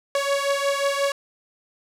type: beating tone pair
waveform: sawtooth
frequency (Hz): 557 / 562.6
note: C#5 / C#5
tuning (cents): +8 / +26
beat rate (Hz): 5.6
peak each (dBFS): -19 / -21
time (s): 0.15-1.12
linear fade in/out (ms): 2
effects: low-pass 10000 Hz 12 dB/octave